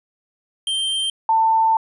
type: tone pair in turn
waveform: square / sine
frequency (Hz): 3146 / 892.8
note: G7 / A5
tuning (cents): +6 / +25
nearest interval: octave + minor seventh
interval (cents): 2181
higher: first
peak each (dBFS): -20 / -13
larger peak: second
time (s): 0.67-1.1 / 1.29-1.77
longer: second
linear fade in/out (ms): 2
effects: resampled to 24000 Hz